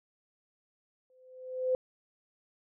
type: tone with exponential growth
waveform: sine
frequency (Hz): 512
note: C5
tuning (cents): -38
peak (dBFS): -23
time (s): 1.1-1.75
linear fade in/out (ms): 1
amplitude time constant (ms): 140
effects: none